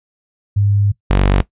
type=tone pair in turn; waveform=sine / sawtooth; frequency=101.4 / 47.85 Hz; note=G#2 / G1; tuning=-41 / -41 cents; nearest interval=octave + minor second; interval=1300 cents; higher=first; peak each=-11 / -6 dBFS; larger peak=second; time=0.56-0.92 / 1.1-1.42 s; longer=first; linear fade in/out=10 ms; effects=noise-tail reverb RT60 0.1 s tail -17 dB re dry + resampled to 8000 Hz